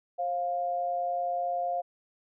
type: tone pair together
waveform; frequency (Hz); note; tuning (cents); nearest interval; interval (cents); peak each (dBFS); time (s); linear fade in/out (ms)
sine; 533 / 702.4; C5 / F5; +32 / +10; perfect fourth; 478; -35 / -28; 0.18-1.82; 20
effects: none